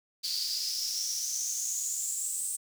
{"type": "noise with high-pass filter sweep", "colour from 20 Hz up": "pink", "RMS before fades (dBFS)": -33, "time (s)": [0.23, 2.57], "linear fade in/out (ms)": 20, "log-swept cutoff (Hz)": [4500, 8400], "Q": 8.6, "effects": []}